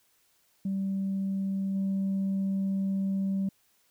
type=tone with level steps; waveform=sine; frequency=194 Hz; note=G3; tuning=18 cents flat; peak=-26 / -24 dBFS; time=0.65-3.49 s; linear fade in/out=5 ms; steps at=1.74 s; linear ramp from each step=20 ms; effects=tanh soft clip ceiling -24 dBFS + white hiss -68 dBFS RMS until 3.9 s